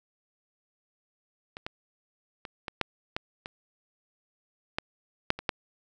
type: clicks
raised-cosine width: 0.3 ms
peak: -23 / -18 / -22 / -18 / -9 / -14 / -21 / -12 / -6 / -21 / -9 dBFS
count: 11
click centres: 1.569 / 1.665 / 2.452 / 2.682 / 2.813 / 3.165 / 3.459 / 4.785 / 5.304 / 5.39 / 5.492 s
effects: none